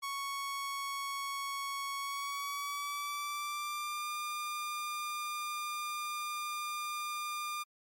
sawtooth tone with pitch glide, 1108.7 to 1202.1 Hz, C#6 to D6, 0 to +40 cents, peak -32 dBFS, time 0.02-7.64 s, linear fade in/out 20 ms, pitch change +140 cents, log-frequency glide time 1.98-4.11 s, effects MP3 64 kbps

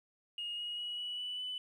sine tone with pitch steps, 2861 / 2888 / 2914 / 2941 / 2969 / 2996 Hz, F7 / F#7 / F#7 / F#7 / F#7 / F#7, +41 / -43 / -27 / -11 / +5 / +21 cents, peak -36 dBFS, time 0.38-1.58 s, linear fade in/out 2 ms, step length 200 ms, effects tanh soft clip ceiling -33 dBFS + 12-bit

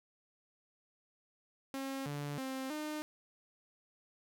sawtooth tone with pitch steps, 270.1 / 144.9 / 264 / 304.1 Hz, C#4 / D3 / C4 / D#4, -45 / -23 / +16 / -40 cents, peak -34 dBFS, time 1.74-3.02 s, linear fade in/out 0 ms, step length 320 ms, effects none

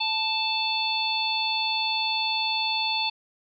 harmonic tone, 880 Hz, A5, in tune, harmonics 1 / 3 / 4 / 5, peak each -29 / -29 / -29 / -29 dBFS, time 0-3.1 s, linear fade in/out 10 ms, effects none

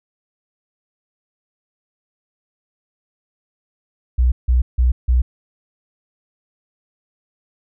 sine tone bursts, 61.74 Hz, B1, in tune, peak -11 dBFS, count 4, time 4.18-5.22 s, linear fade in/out 10 ms, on 140 ms, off 160 ms, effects none

